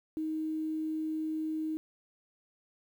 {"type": "tone with quantisation", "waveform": "sine", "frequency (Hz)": 314, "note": "D#4", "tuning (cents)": 16, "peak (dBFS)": -31, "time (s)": [0.17, 1.77], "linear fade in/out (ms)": 0, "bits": 10, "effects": []}